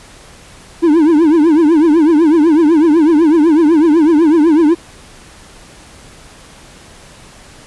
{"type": "tone with vibrato", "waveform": "triangle", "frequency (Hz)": 316.3, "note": "D#4", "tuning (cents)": 29, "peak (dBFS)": -4, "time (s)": [0.82, 4.75], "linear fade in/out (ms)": 20, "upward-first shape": "triangle", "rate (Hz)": 8, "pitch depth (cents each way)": 180, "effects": ["pink hiss -39 dBFS RMS until 7.66 s", "resampled to 24000 Hz"]}